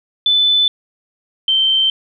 sine tone pair in turn, 3506 / 3116 Hz, A7 / G7, -7 / -11 cents, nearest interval major second, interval 204 cents, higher first, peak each -10 / -11 dBFS, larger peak first, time 0.26-0.68 / 1.48-1.9 s, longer neither, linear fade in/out 2 ms, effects none

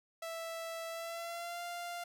sawtooth tone with pitch glide, 659.3 to 696.1 Hz, E5 to F5, 0 to -6 cents, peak -36 dBFS, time 0.22-2.04 s, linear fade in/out 5 ms, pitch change +94 cents, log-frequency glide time 0.89-1.62 s, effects none

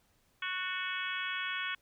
harmonic tone with a mistuned harmonic, 370 Hz, F#4, in tune, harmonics 3 / 4 / 5 / 6 / 7 / 8 / 9, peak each -42 / -38 / -42 / -41 / -42 / -46 / -42 dBFS, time 0.42-1.75 s, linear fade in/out 5 ms, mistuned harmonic 5, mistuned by -33 cents, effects pink hiss -71 dBFS RMS until 1.81 s

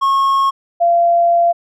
triangle / sine tone pair in turn, 1090 / 686.7 Hz, C#6 / F5, -29 / -29 cents, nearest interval minor sixth, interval 800 cents, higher first, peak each -9 dBFS, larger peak neither, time 0.01-0.51 / 0.8-1.53 s, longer second, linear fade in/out 20 ms, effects none

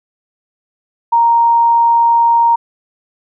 sine tone, 932.3 Hz, A#5, in tune, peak -7 dBFS, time 1.12-2.56 s, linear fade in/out 10 ms, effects none

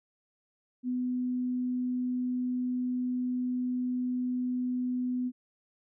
sine tone, 250 Hz, B3, 21 cents sharp, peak -28 dBFS, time 0.83-5.32 s, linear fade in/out 50 ms, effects none

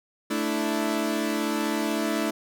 sawtooth chord, A suspended fourth, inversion none, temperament equal, 220 / 293.7 / 329.6 Hz, A3 / D4 / E4, 0 / 0 / 0 cents, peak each -25 dBFS, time 0.3-2.31 s, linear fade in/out 10 ms, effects none

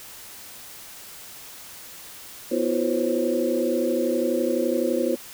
sine tone cluster, 246.4 / 328.4 / 360 / 510 / 542 Hz, B3 / E4 / F#4 / C5 / C#5, -4 / -6 / -47 / -44 / -39 cents, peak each -27 dBFS, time 2.51-5.16 s, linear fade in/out 10 ms, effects white hiss -42 dBFS RMS until 5.33 s

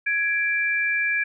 sine tone pair together, 1666.3 / 2349 Hz, G#6 / D7, +5 / 0 cents, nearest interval tritone, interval 595 cents, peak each -23 dBFS, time 0.06-1.24 s, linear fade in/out 10 ms, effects none

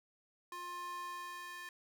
square tone with high-pass filter sweep, 353.1 Hz, F4, 19 cents sharp, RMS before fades -45 dBFS, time 0.52-1.69 s, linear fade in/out 2 ms, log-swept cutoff 830 to 1500 Hz, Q 3, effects none

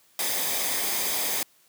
white noise with comb filter, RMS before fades -27 dBFS, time 0.19-1.43 s, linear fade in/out 2 ms, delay 0.71 ms, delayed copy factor -0.5, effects white hiss -61 dBFS RMS until 1.68 s + high-pass 100 Hz 12 dB/octave

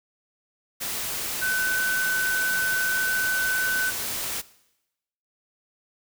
sine tone in noise, 1512 Hz, F#6, 37 cents sharp, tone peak -23 dBFS, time 1.41-3.91 s, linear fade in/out 20 ms, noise white, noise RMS -30 dBFS, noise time 0.8-4.42 s, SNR +4 dB, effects noise-tail reverb RT60 0.9 s tail -19 dB re dry

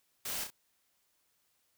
white noise with echo, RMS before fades -38 dBFS, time 0.25-0.44 s, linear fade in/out 5 ms, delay 32 ms, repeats 2, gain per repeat -6 dB, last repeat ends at 0.504 s, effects white hiss -75 dBFS RMS until 1.77 s

